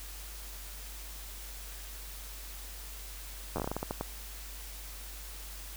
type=slowing click train; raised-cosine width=1 ms; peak=-19 dBFS; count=12; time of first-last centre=3.56-4.01 s; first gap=10 ms; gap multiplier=1.26; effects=added 49 Hz sine -44 dBFS peak until 5.76 s + white hiss -47 dBFS RMS until 5.76 s